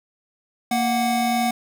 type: tone pair together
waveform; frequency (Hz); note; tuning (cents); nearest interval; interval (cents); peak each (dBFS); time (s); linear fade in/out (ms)
square; 232.5 / 740; A#3 / F#5; -4 / 0; octave + minor sixth; 2004; -23 / -22; 0.71-1.51; 5
effects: none